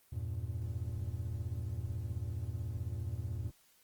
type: chord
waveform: triangle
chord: E diminished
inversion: none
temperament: equal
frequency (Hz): 82.41 / 98 / 116.54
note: E2 / G2 / Bb2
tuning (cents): 0 / 0 / 0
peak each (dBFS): -38 / -39 / -38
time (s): 0.12-3.51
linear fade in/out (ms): 10
effects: white hiss -67 dBFS RMS until 3.83 s + Opus 24 kbps